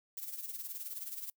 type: noise with tremolo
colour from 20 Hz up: violet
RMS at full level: -40 dBFS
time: 0.17-1.3 s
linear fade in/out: 2 ms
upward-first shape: sine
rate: 19 Hz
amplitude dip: 65%
effects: noise-tail reverb RT60 0.1 s tail -26 dB re dry